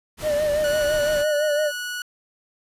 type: noise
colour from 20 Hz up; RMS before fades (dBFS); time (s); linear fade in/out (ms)
pink; -34; 0.17-1.25; 50
type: tone with vibrato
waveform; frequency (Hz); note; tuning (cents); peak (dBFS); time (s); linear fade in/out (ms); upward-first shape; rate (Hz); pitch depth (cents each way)
triangle; 598; D5; +31; -17; 0.22-1.72; 50; sine; 5.9; 51
type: tone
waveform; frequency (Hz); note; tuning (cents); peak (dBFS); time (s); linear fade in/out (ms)
sawtooth; 1467; F#6; -15; -24; 0.64-2.02; 2
effects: resampled to 32000 Hz